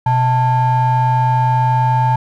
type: ring-modulated tone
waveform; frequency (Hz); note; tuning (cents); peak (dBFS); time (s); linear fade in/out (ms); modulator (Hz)
triangle; 380.3; F#4; +48; -6; 0.06-2.16; 5; 505
effects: none